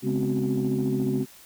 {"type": "tone cluster", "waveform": "sine", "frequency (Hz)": [138, 208.3, 251.3, 265.4, 373.7], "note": ["C#3", "G#3", "B3", "C4", "F#4"], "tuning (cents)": [-7, 5, 30, 25, 17], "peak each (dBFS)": -28, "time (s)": [0.02, 1.26], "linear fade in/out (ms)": 50, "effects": ["tanh soft clip ceiling -16 dBFS", "white hiss -50 dBFS RMS until 1.45 s"]}